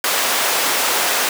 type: high-pass noise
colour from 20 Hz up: pink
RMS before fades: -18 dBFS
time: 0.04-1.29 s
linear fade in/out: 2 ms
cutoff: 610 Hz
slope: 12 dB/octave
effects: none